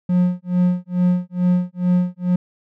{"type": "tone with tremolo", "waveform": "triangle", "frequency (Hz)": 179.3, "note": "F3", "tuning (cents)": 46, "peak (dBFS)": -10, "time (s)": [0.09, 2.36], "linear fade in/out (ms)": 5, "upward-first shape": "sine", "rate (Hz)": 2.3, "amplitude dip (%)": 100, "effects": []}